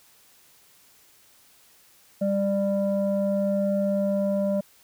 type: tone pair together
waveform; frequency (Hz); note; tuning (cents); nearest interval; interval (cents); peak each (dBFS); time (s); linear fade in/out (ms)
sine; 198.22 / 594; G3 / D5; +20 / +20; octave + perfect fifth; 1900; -23; 2.21-4.61; 10
effects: tanh soft clip ceiling -16 dBFS + white hiss -57 dBFS RMS until 4.83 s